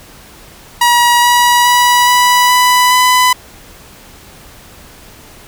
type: tone with pitch steps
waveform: sawtooth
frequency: 959 / 967.3 / 975.8 / 984.3 / 992.8 / 1001.5 Hz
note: A#5 / B5 / B5 / B5 / B5 / B5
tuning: +49 / -36 / -21 / -6 / +9 / +24 cents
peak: -3 dBFS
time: 0.81-3.33 s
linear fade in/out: 5 ms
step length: 420 ms
effects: pink hiss -38 dBFS RMS until 5.47 s